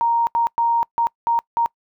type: tone bursts at uneven times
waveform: sine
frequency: 932.3 Hz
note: A#5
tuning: in tune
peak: -15 dBFS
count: 6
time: 0.01-0.27 / 0.35-0.47 / 0.58-0.83 / 0.98-1.07 / 1.27-1.39 / 1.57-1.66 s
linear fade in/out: 0 ms
effects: noise-tail reverb RT60 0.1 s tail -25 dB re dry